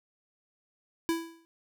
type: tone with exponential decay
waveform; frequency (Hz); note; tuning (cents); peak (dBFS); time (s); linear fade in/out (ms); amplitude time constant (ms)
square; 331; E4; +7; -24; 1.09-1.45; 0; 77
effects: none